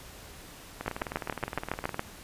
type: two click trains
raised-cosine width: 0.5 ms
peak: -13 / -19 dBFS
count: 9 / 23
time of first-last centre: 0.88-1.994 / 0.81-1.944 s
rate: 7.18 / 19.4 Hz
effects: pink hiss -48 dBFS RMS until 2.23 s + resampled to 32000 Hz